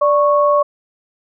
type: tone pair together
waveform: sine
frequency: 586 / 1104.8 Hz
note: D5 / C#6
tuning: -4 / -6 cents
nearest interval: major seventh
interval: 1098 cents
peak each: -12 / -14 dBFS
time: 0.01-0.63 s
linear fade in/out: 10 ms
effects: none